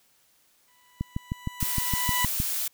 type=tone with exponential growth; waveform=20% pulse; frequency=987.8 Hz; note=B5; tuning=in tune; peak=-19 dBFS; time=0.68-2.25 s; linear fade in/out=1 ms; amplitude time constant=340 ms
type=click train; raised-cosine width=5 ms; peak=-15 dBFS; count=10; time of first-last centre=1.01-2.401 s; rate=6.47 Hz
type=noise; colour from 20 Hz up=blue; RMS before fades=-29 dBFS; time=1.6-2.68 s; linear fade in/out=5 ms
effects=white hiss -64 dBFS RMS until 2.73 s